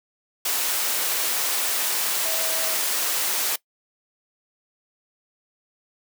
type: tone in noise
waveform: sine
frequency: 645 Hz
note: E5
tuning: 38 cents flat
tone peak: -33 dBFS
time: 2.25-2.75 s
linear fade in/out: 5 ms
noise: white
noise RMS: -24 dBFS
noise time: 0.45-3.56 s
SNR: -12 dB
effects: noise-tail reverb RT60 0.1 s tail -21 dB re dry + high-pass 400 Hz 12 dB/octave